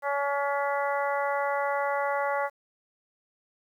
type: harmonic tone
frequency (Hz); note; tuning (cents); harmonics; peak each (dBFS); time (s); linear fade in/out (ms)
282.5; C#4; +33; 2 / 3 / 4 / 5 / 6 / 7; -29 / -30 / -33 / -35 / -40 / -36; 0.02-2.5; 50
effects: 10-bit